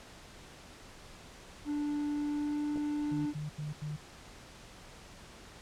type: tone with pitch glide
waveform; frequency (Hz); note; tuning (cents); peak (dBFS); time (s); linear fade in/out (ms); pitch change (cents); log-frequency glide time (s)
triangle; 293.7 to 295.7; D4 to D4; 0 to +12; -29; 1.65-3.34; 50; +12; 2.27-2.63
type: clicks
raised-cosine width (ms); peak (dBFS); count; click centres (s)
2; -30; 2; 2.759 / 2.774
type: tone bursts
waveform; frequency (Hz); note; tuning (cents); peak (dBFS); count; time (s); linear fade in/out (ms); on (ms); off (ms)
sine; 150; D3; +37; -35; 4; 3.11-3.965; 10; 150; 85
effects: pink hiss -52 dBFS RMS until 5.61 s + low-pass 8000 Hz 12 dB/octave